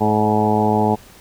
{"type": "harmonic tone with a mistuned harmonic", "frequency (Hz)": 106.7, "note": "G#2", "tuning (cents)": 47, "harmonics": [1, 2, 3, 4, 5, 6, 7, 8, 9], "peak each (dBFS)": [-23, -19, -25, -21, -28, -26, -22, -20, -30], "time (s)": [0, 0.96], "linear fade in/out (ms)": 20, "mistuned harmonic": 5, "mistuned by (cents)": 18, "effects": ["pink hiss -45 dBFS RMS until 1.2 s"]}